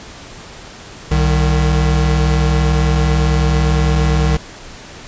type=tone pair together; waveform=square; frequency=64.3 / 153.02 Hz; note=C2 / D#3; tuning=-30 / -29 cents; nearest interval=octave + minor third; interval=1501 cents; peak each=-14 / -16 dBFS; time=1.11-4.37 s; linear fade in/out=5 ms; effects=pink hiss -35 dBFS RMS until 5.07 s + resampled to 16000 Hz